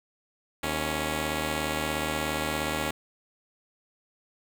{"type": "tone pair together", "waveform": "5% pulse", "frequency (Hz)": [76.98, 277.2], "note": ["D#2", "C#4"], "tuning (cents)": [-18, 0], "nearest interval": "octave + minor seventh", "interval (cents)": 2218, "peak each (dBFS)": -19, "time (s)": [0.63, 2.91], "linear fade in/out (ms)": 5, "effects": []}